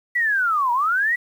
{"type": "linear two-way sweep", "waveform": "sine", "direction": "down then up", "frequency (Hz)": [1978, 932.3, 1978], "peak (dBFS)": -17, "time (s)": [0.15, 1.16], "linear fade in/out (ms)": 10, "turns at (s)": 0.72, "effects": ["8-bit"]}